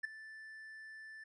triangle tone with ADSR envelope, 1760 Hz, A6, in tune, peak -29 dBFS, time 0.03-1.24 s, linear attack 17 ms, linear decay 7 ms, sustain -18 dB, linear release 7 ms, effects tanh soft clip ceiling -27 dBFS + resampled to 24000 Hz

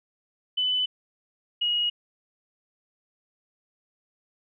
sine tone pair in turn, 3004 / 2891 Hz, F#7 / F#7, +26 / -41 cents, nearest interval minor second, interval 67 cents, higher first, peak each -22 dBFS, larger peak neither, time 0.57-0.86 / 1.61-1.9 s, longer neither, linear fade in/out 10 ms, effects none

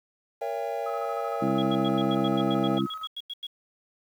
triangle chord, A# diminished seventh, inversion none, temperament just, 466.2 / 559.4 / 671.3 / 805.5 Hz, A#4 / C#5 / E5 / G5, 0 / +16 / +31 / +47 cents, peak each -32 dBFS, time 0.41-2.79 s, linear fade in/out 10 ms
sine tone with tremolo, 1277 Hz, D#6, 45 cents sharp, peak -33 dBFS, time 0.86-3.07 s, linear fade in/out 5 ms, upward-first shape square, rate 13 Hz, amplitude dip 50%
harmonic tone, 66.5 Hz, C2, 29 cents sharp, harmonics 2 / 3 / 4 / 5, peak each -33 / -28 / -29 / -28 dBFS, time 1.41-2.87 s, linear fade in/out 20 ms
sine tone bursts, 3322 Hz, G#7, in tune, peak -32 dBFS, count 15, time 1.58-3.469 s, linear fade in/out 5 ms, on 41 ms, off 91 ms
effects 9-bit

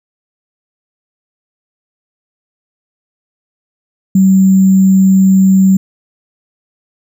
sine tone with sample-and-hold, 190.7 Hz, G3, 47 cents flat, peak -4 dBFS, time 4.15-5.77 s, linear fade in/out 5 ms, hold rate 7350 Hz, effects none

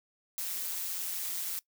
blue noise with amplitude modulation, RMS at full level -33 dBFS, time 0.38-1.59 s, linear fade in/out 0 ms, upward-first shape sine, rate 177 Hz, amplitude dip 60%, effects noise-tail reverb RT60 0.1 s tail -21 dB re dry

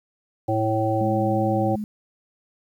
harmonic tone, 110 Hz, A2, in tune, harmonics 1 / 3 / 5 / 7, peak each -25 / -25 / -25 / -25 dBFS, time 0.48-1.76 s, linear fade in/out 10 ms
sine tone with vibrato, 210 Hz, G#3, 19 cents sharp, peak -26 dBFS, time 1.01-1.84 s, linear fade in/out 0 ms, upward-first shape square, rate 2.9 Hz, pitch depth 12 cents each way
effects 9-bit

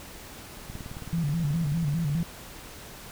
click train, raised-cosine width 5 ms, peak -26 dBFS, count 29, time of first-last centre 0.7-2.205 s, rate 18.6 Hz
sine tone with vibrato, 155.56 Hz, D#3, in tune, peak -24 dBFS, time 1.13-2.23 s, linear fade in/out 2 ms, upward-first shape square, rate 4.9 Hz, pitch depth 130 cents each way
effects pink hiss -44 dBFS RMS until 3.11 s

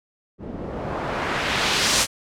white noise with low-pass filter sweep, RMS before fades -24 dBFS, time 0.38-2.07 s, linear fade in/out 50 ms, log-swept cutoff 260 to 8100 Hz, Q 0.88, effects none

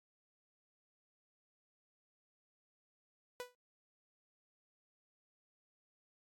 sawtooth tone with exponential decay, 493.9 Hz, B4, in tune, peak -35 dBFS, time 3.4-3.55 s, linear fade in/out 0 ms, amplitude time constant 32 ms, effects AAC 64 kbps

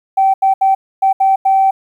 sine tone bursts at uneven times, 773 Hz, G5, 24 cents flat, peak -7 dBFS, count 6, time 0.17-0.34 / 0.42-0.54 / 0.61-0.75 / 1.02-1.13 / 1.2-1.36 / 1.45-1.71 s, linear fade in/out 10 ms, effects tanh soft clip ceiling -3 dBFS + 8-bit

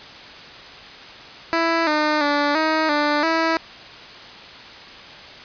10% pulse tone with pitch steps, 331.1 / 303.4 / 289.9 / 315.2 / 295.1 / 326.1 Hz, E4 / D#4 / D4 / D#4 / D4 / E4, +8 / -44 / -22 / +23 / +8 / -19 cents, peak -9 dBFS, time 1.53-3.57 s, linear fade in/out 0 ms, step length 340 ms, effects white hiss -39 dBFS RMS until 5.44 s + resampled to 11025 Hz

